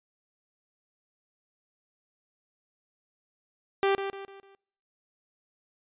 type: tone with echo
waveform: sawtooth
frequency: 392.8 Hz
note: G4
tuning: 4 cents sharp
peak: -18 dBFS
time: 3.83-3.95 s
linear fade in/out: 0 ms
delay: 150 ms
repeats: 4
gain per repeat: -8 dB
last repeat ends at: 4.55 s
effects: noise-tail reverb RT60 0.7 s tail -26 dB re dry + resampled to 8000 Hz

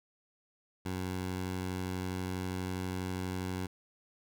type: tone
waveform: 15% pulse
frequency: 92.3 Hz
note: F#2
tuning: 4 cents flat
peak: -28 dBFS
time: 0.85-3.67 s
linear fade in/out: 10 ms
effects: none

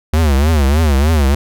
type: tone with vibrato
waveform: square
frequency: 73.9 Hz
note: D2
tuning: 11 cents sharp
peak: -10 dBFS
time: 0.13-1.35 s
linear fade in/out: 5 ms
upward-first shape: triangle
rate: 3.3 Hz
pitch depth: 210 cents each way
effects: none

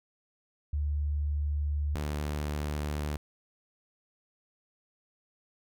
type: tone pair in turn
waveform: sine / sawtooth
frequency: 73.42 / 74.23 Hz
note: D2 / D2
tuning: 0 / +19 cents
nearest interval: unison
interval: 19 cents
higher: second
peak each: -27 dBFS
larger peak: neither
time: 0.73-1.95 / 1.95-3.17 s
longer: neither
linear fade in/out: 5 ms
effects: none

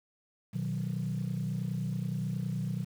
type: chord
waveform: sine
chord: B major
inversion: none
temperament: equal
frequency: 123.47 / 155.56 / 185 Hz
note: B2 / D#3 / F#3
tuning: 0 / 0 / 0 cents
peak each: -34 dBFS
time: 0.53-2.85 s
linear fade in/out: 20 ms
effects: tanh soft clip ceiling -25 dBFS + 9-bit

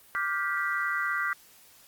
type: chord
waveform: sine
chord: G dominant seventh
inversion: second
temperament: just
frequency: 1176 / 1411.2 / 1568 / 1960 Hz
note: D6 / F6 / G6 / B6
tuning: +2 / +18 / 0 / -14 cents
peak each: -32 dBFS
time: 0.15-1.33 s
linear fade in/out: 0 ms
effects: white hiss -56 dBFS RMS until 1.87 s + Opus 32 kbps

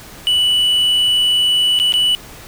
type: tone with dropouts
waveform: triangle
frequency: 2960 Hz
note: F#7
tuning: in tune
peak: -10 dBFS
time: 0.27-2.15 s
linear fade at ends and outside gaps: 0 ms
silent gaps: 1.79-1.799 / 1.923-1.939 s
effects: pink hiss -37 dBFS RMS until 2.47 s

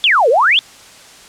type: exponential two-way sweep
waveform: sine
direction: down then up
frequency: 3586 to 432.5 to 3586 Hz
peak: -8 dBFS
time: 0.04-0.59 s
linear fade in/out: 0 ms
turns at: 0.29 s
effects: white hiss -40 dBFS RMS until 1.28 s + low-pass 8000 Hz 12 dB/octave

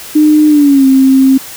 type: tone with pitch glide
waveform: sine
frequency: 303.9 to 266.1 Hz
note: D#4 to C4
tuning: -41 to +29 cents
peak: -3 dBFS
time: 0.15-1.38 s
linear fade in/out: 10 ms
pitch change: -230 cents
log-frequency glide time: 0.48-0.86 s
effects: white hiss -28 dBFS RMS until 1.56 s

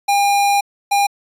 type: tone bursts at uneven times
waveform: square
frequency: 806 Hz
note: G5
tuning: 48 cents sharp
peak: -13 dBFS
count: 2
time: 0.08-0.61 / 0.91-1.07 s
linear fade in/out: 10 ms
effects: resampled to 32000 Hz

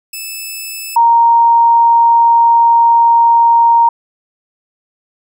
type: tone pair in turn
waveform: 10% pulse / sine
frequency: 2619 / 931.3 Hz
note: E7 / A#5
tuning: -12 / -2 cents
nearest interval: octave + tritone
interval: 1790 cents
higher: first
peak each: -14 / -5 dBFS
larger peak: second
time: 0.13-0.96 / 0.96-3.89 s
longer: second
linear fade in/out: 5 ms
effects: none

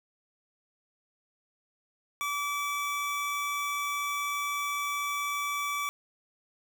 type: tone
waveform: 25% pulse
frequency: 1153 Hz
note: D6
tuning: 32 cents flat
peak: -26 dBFS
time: 2.21-5.89 s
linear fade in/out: 0 ms
effects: none

